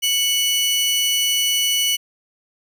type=tone pair together; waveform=sawtooth; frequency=2217 / 2960 Hz; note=C#7 / F#7; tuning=0 / 0 cents; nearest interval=perfect fourth; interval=500 cents; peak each=-23 / -14 dBFS; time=0.02-1.97 s; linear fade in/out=20 ms; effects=none